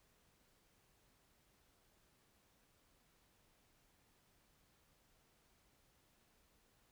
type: silence
effects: pink hiss -74 dBFS RMS until 6.91 s